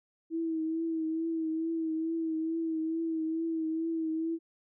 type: tone with vibrato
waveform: sine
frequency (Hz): 323.7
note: E4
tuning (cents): -31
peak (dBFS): -29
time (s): 0.3-4.39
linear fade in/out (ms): 50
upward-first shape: triangle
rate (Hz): 2.3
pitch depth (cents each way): 41
effects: none